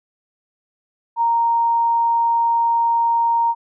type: tone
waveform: sine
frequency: 930 Hz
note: A#5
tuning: 4 cents flat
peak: -14 dBFS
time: 1.16-3.55 s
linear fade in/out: 50 ms
effects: none